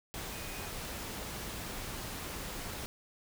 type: tone in noise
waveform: sine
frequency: 2489 Hz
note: D#7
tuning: in tune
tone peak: -51 dBFS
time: 0.32-0.68 s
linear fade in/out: 0 ms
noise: pink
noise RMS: -41 dBFS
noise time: 0.14-2.86 s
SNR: -13 dB
effects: none